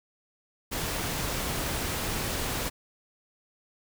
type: noise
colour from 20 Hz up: pink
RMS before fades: -31 dBFS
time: 0.71-2.7 s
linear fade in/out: 20 ms
effects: none